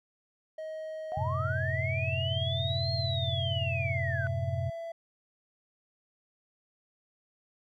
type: tone with pitch glide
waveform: triangle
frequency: 630 to 666.7 Hz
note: D#5 to E5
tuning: +21 to +19 cents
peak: -34 dBFS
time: 0.58-4.92 s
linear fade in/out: 5 ms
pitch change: +98 cents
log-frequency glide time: 1.24-2.73 s
type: linear two-way sweep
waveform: sine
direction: up then down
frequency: 690 to 4271 to 1469 Hz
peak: -33 dBFS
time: 1.12-4.27 s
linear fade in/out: 0 ms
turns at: 2.93 s
type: chord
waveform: sine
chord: F# diminished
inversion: none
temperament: equal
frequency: 92.5 / 110 / 130.81 Hz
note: F#2 / A2 / C3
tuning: 0 / 0 / 0 cents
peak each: -33 / -36 / -33 dBFS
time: 1.17-4.7 s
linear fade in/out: 5 ms
effects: none